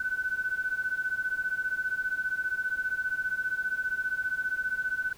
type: beating tone pair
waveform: sine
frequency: 1499 / 1514 Hz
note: F#6 / F#6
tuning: +22 / +39 cents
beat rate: 15 Hz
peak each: -32 / -30 dBFS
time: 0-5.13 s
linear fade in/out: 5 ms
effects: pink hiss -54 dBFS RMS until 5.17 s